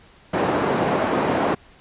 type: band-pass noise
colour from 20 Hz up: white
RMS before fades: -21 dBFS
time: 0.33-1.55 s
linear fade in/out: 10 ms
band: 150 to 790 Hz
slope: 12 dB/octave
effects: pink hiss -51 dBFS RMS until 1.8 s + resampled to 8000 Hz